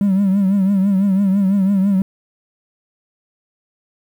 triangle tone with vibrato, 195.3 Hz, G3, 6 cents flat, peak -9 dBFS, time 0.01-2.02 s, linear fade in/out 2 ms, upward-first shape triangle, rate 6 Hz, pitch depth 91 cents each way, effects tanh soft clip ceiling -7 dBFS + 8-bit

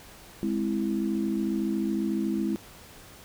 sine chord, Ab augmented, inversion none, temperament equal, 207.7 / 261.6 / 329.6 Hz, Ab3 / C4 / E4, 0 / 0 / 0 cents, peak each -28 / -32 / -29 dBFS, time 0.43-2.56 s, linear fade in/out 0 ms, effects pink hiss -49 dBFS RMS until 3.24 s

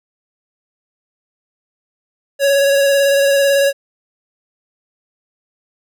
square tone with vibrato, 557 Hz, C#5, 8 cents sharp, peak -11 dBFS, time 2.39-3.73 s, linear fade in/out 50 ms, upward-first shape square, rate 18 Hz, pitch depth 16 cents each way, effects none

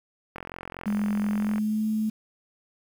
click train, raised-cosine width 0.5 ms, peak -21 dBFS, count 55, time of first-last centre 0.36-1.582 s, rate 44.2 Hz
sine tone with pitch glide, 207.7 to 216.8 Hz, G#3 to A3, 0 to -25 cents, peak -23 dBFS, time 0.86-2.1 s, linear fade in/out 10 ms, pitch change +75 cents, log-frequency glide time 1.27-1.86 s
effects 8-bit

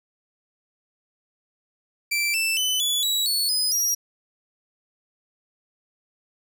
sawtooth tone with pitch steps, 2340 / 2657 / 3017 / 3426 / 3890 / 4417 / 5016 / 5696 Hz, D7 / E7 / F#7 / A7 / B7 / C#8 / D#8 / F8, -7 / +13 / +33 / -47 / -27 / -7 / +13 / +33 cents, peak -18 dBFS, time 2.11-3.95 s, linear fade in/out 10 ms, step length 230 ms, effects none

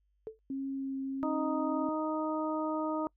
sine tone with exponential decay, 440 Hz, A4, in tune, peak -33 dBFS, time 0.27-0.39 s, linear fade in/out 0 ms, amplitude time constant 26 ms
sine tone with vibrato, 270 Hz, C#4, 45 cents flat, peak -33 dBFS, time 0.5-1.89 s, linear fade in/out 2 ms, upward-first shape triangle, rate 1.5 Hz, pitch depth 11 cents each way
harmonic tone, 311.1 Hz, D#4, in tune, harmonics 1 / 2 / 3 / 4, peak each -33 / -36 / -38 / -39 dBFS, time 1.23-3.07 s, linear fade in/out 0 ms
effects noise-tail reverb RT60 0.1 s tail -26 dB re dry + added 50 Hz sine -70 dBFS peak until 3.16 s

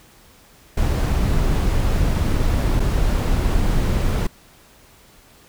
brown noise with dropouts, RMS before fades -18 dBFS, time 0.77-4.27 s, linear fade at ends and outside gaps 5 ms, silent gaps 2.797-2.801 s, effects pink hiss -50 dBFS RMS until 5.48 s

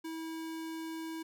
square tone, 323.7 Hz, E4, 31 cents flat, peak -39 dBFS, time 0.04-1.23 s, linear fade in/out 10 ms, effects none

